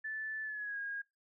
sine tone with pitch glide, 1750 to 1632.8 Hz, A6 to G#6, -10 to -30 cents, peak -37 dBFS, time 0.04-1.02 s, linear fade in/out 10 ms, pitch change -120 cents, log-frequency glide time 0.43-0.79 s, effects noise-tail reverb RT60 0.2 s tail -21 dB re dry

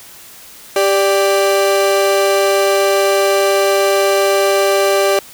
35% pulse tone pair together, 394.2 / 587.3 Hz, G4 / D5, +10 / 0 cents, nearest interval perfect fifth, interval 690 cents, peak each -12 dBFS, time 0.76-5.19 s, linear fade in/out 2 ms, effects white hiss -38 dBFS RMS until 5.33 s

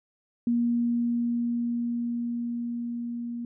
sine tone with level ramp, 237.2 Hz, A#3, 30 cents sharp, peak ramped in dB -21 to -31 dBFS, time 0.47-3.45 s, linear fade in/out 2 ms, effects none

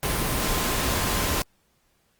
sine tone in noise, 1039 Hz, C6, 12 cents flat, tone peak -36 dBFS, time 0.03-1.42 s, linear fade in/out 0 ms, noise pink, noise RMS -25 dBFS, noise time 0.03-1.42 s, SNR -14 dB, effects pink hiss -67 dBFS RMS until 2.19 s + Opus 32 kbps

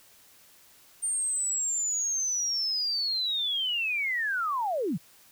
sine linear sweep, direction down, 8870 to 125.9 Hz, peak -26 dBFS, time 1.02-4.98 s, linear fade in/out 20 ms, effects white hiss -57 dBFS RMS until 5.31 s

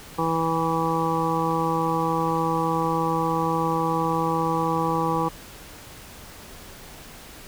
harmonic tone, 163.5 Hz, E3, 14 cents flat, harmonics 1 / 2 / 3 / 5 / 6 / 7, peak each -28 / -28 / -28 / -28 / -28 / -28 dBFS, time 0.18-5.29 s, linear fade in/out 10 ms, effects pink hiss -43 dBFS RMS until 7.47 s

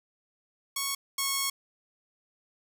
5% pulse tone pair in turn, 1106 / 1097.7 Hz, C#6 / C#6, -4 / -17 cents, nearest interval unison, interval 13 cents, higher first, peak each -17 / -15 dBFS, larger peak second, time 0.76-0.95 / 1.18-1.5 s, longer second, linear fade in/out 5 ms, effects none

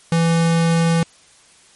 square tone, 166.3 Hz, E3, 16 cents sharp, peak -14 dBFS, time 0.12-1.03 s, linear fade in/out 2 ms, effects white hiss -50 dBFS RMS until 1.75 s + MP3 48 kbps

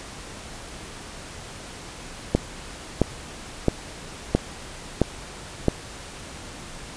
click train, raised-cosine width 2 ms, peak -3 dBFS, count 6, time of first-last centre 2.35-5.683 s, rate 1.5 Hz, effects pink hiss -39 dBFS RMS until 6.96 s + resampled to 22050 Hz

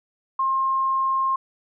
sine tone, 1065 Hz, C6, 30 cents sharp, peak -19 dBFS, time 0.39-1.36 s, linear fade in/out 5 ms, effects none

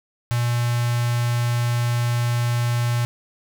square tone with notch filter, 120 Hz, B2, 49 cents flat, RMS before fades -21 dBFS, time 0.31-3.05 s, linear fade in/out 0 ms, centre 400 Hz, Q 0.71, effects none

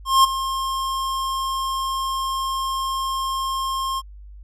square tone with ADSR envelope, 1067 Hz, C6, 34 cents sharp, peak -10 dBFS, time 0.05-4.02 s, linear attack 190 ms, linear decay 14 ms, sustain -13 dB, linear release 39 ms, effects added 50 Hz sine -38 dBFS peak until 4.43 s + low-pass 12000 Hz 12 dB/octave

